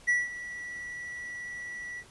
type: tone with ADSR envelope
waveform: triangle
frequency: 1948 Hz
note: B6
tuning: 24 cents flat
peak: -19 dBFS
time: 0.07-2.04 s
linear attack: 20 ms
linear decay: 190 ms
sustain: -16 dB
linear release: 55 ms
effects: pink hiss -55 dBFS RMS until 2.1 s + resampled to 24000 Hz